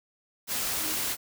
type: tone in noise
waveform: sine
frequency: 312.9 Hz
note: D#4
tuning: 10 cents sharp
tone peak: -41 dBFS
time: 0.77-0.97 s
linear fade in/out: 50 ms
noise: white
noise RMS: -30 dBFS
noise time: 0.47-1.17 s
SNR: -14 dB
effects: none